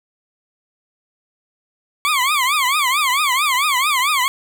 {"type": "tone with vibrato", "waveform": "20% pulse", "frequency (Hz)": 1108.7, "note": "C#6", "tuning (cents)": 0, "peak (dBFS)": -10, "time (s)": [2.05, 4.28], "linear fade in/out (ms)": 0, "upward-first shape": "triangle", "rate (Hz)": 4.5, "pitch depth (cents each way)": 230, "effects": []}